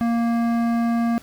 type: tone with hard clipping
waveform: triangle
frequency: 233.1 Hz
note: A#3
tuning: in tune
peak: -20 dBFS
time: 0.01-1.18 s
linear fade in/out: 0 ms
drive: 17 dB
effects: pink hiss -48 dBFS RMS until 1.22 s